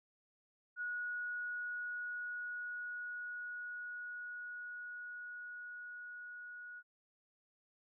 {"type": "tone with level ramp", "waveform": "sine", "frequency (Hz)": 1457, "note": "F#6", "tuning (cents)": -27, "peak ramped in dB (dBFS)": [-37, -47], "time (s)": [0.76, 6.83], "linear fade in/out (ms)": 50, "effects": []}